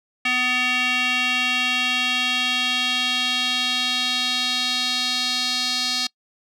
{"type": "tone with band-pass filter sweep", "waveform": "square", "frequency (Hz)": 250.9, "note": "B3", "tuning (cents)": 28, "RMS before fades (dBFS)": -22, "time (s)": [0.25, 6.07], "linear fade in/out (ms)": 5, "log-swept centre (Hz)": [2500, 4400], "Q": 3.3, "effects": ["noise-tail reverb RT60 0.1 s tail -26 dB re dry"]}